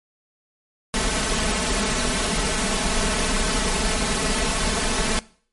pink noise with comb filter, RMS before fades -22 dBFS, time 0.94-5.19 s, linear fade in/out 0 ms, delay 4.6 ms, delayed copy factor +0.95, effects noise-tail reverb RT60 0.5 s tail -21 dB re dry + MP3 48 kbps

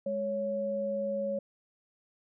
sine tone pair together, 207.7 / 555.5 Hz, G#3 / C#5, 0 / +4 cents, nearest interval octave + perfect fourth, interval 1704 cents, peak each -37 / -30 dBFS, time 0.06-1.39 s, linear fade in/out 5 ms, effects none

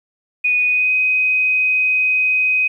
sine tone with pitch glide, 2477 to 2513 Hz, D#7 to D#7, -8 to +17 cents, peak -13 dBFS, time 0.44-2.68 s, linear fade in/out 10 ms, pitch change +25 cents, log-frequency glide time 0.65-0.93 s, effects 9-bit

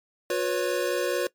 square tone cluster, 360 / 492.5 / 557 Hz, F#4 / B4 / C#5, -47 / -5 / +8 cents, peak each -29 dBFS, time 0.3-1.27 s, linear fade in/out 2 ms, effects noise-tail reverb RT60 0.1 s tail -20 dB re dry + MP3 96 kbps

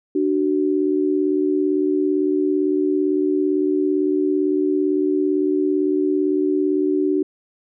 sine tone pair together, 297.8 / 375.6 Hz, D4 / F#4, +24 / +26 cents, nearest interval major third, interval 402 cents, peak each -19 dBFS, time 0.15-7.23 s, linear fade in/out 5 ms, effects none

